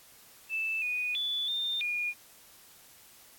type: tone with pitch steps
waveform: sine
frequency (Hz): 2638 / 2474 / 3462 / 3613 / 2435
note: E7 / D#7 / A7 / A7 / D#7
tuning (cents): +1 / -10 / -29 / +45 / -38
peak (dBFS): -29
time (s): 0.49-2.14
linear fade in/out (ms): 50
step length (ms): 330
effects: white hiss -56 dBFS RMS until 3.38 s + AAC 64 kbps